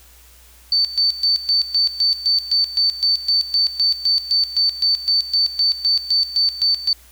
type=tone with tremolo; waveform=sine; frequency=4544 Hz; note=C#8; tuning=42 cents sharp; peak=-13 dBFS; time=0.72-6.93 s; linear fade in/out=2 ms; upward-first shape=square; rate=3.9 Hz; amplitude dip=80%; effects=added 60 Hz sine -48 dBFS peak until 7.11 s + white hiss -49 dBFS RMS until 7.11 s